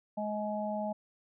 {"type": "harmonic tone", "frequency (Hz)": 210.7, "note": "G#3", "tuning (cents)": 25, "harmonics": [1, 3, 4], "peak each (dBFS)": [-36, -35, -38], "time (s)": [0.17, 0.93], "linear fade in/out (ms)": 10, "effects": []}